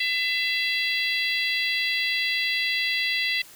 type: harmonic tone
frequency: 671 Hz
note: E5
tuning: 31 cents sharp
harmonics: 3 / 4 / 5 / 6 / 7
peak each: -26 / -28 / -30 / -32 / -33 dBFS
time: 0-3.42 s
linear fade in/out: 5 ms
effects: white hiss -48 dBFS RMS until 3.55 s